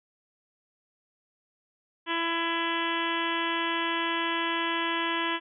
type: harmonic tone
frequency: 334 Hz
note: E4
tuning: 23 cents sharp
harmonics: 1 / 2 / 3 / 4 / 5 / 6 / 7 / 8 / 9 / 10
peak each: -33 / -41 / -31 / -39 / -34 / -36 / -40 / -38 / -36 / -38 dBFS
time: 2.06-5.4 s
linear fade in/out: 50 ms
effects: none